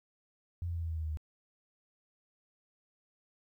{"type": "tone with pitch steps", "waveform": "sine", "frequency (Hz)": [86.7, 85.21, 83.75, 82.31, 80.89, 79.5, 78.14, 76.8], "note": ["F2", "F2", "E2", "E2", "E2", "D#2", "D#2", "D#2"], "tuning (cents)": [-12, -42, 28, -2, -32, 38, 8, -22], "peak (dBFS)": -33, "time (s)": [0.62, 1.172], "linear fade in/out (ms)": 0, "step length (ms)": 69, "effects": ["12-bit"]}